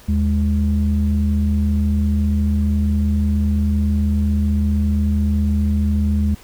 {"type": "tone pair together", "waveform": "sine", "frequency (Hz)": [77.78, 207.6], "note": ["D#2", "G#3"], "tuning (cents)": [0, 0], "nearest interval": "octave + perfect fourth", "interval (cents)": 1700, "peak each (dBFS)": [-15, -18], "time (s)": [0.08, 6.35], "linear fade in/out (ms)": 10, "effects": ["tanh soft clip ceiling -8 dBFS", "pink hiss -45 dBFS RMS until 6.43 s"]}